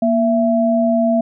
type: tone pair together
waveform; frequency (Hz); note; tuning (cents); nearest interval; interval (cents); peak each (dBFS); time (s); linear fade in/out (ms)
sine; 235.8 / 666.5; A#3 / E5; +20 / +19; octave + tritone; 1799; -15; 0.02-1.21; 5
effects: none